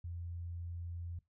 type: tone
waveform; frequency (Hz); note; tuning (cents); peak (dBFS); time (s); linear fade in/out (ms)
sine; 85.9; F2; -28; -40; 0.04-1.19; 5
effects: noise-tail reverb RT60 0.2 s tail -21 dB re dry